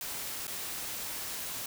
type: noise with dropouts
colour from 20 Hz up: white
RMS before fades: -38 dBFS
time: 0.01-1.66 s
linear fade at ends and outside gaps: 2 ms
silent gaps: 0.47-0.478 s
effects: none